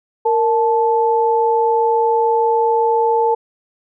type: tone pair together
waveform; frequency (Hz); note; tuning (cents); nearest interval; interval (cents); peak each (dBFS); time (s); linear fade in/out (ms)
sine; 462.5 / 873; A#4 / A5; -14 / -14; major seventh; 1100; -15; 0.25-3.35; 10
effects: none